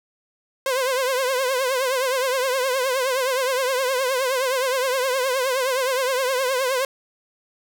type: tone with vibrato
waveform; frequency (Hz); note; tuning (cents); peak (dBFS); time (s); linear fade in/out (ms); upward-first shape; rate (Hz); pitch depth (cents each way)
sawtooth; 519; C5; -14; -16; 0.66-6.85; 2; triangle; 9.6; 110
effects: none